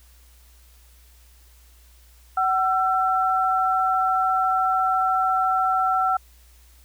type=tone pair together; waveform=sine; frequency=753.7 / 1343 Hz; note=F#5 / E6; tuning=+32 / +32 cents; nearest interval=minor seventh; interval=1000 cents; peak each=-21 dBFS; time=2.37-6.17 s; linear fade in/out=5 ms; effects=added 60 Hz sine -50 dBFS peak until 6.84 s + white hiss -57 dBFS RMS until 6.84 s